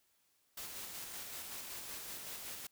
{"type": "noise with tremolo", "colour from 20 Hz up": "white", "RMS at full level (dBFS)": -45, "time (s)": [0.57, 2.67], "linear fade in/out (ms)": 5, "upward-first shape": "square", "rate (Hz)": 5.3, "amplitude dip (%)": 25, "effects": ["white hiss -75 dBFS RMS until 2.71 s"]}